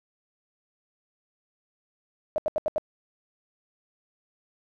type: tone bursts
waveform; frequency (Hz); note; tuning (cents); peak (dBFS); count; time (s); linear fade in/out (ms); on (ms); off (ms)
sine; 618; D#5; -12; -22; 5; 2.36-2.781; 0; 21; 79
effects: none